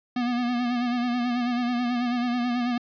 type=tone with vibrato; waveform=square; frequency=243.3 Hz; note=B3; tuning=26 cents flat; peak=-24 dBFS; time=0.16-2.78 s; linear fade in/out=5 ms; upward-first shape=sine; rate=9.2 Hz; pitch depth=44 cents each way; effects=resampled to 11025 Hz + 11-bit